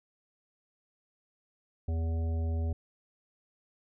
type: harmonic tone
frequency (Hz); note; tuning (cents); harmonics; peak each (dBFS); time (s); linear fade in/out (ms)
81.9; E2; -11; 1 / 3 / 5 / 7 / 9; -28 / -42 / -46 / -48 / -51; 1.88-2.73; 5
effects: none